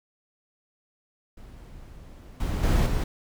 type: noise with level steps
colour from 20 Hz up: brown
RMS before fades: -45 / -27 / -20 / -25 dBFS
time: 1.37-3.04 s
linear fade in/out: 5 ms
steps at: 2.4 / 2.63 / 2.86 s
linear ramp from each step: 5 ms
effects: none